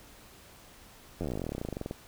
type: slowing click train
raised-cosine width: 2 ms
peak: -21 dBFS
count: 28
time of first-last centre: 1.21-1.911 s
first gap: 11 ms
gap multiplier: 1.06
effects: pink hiss -54 dBFS RMS until 2.07 s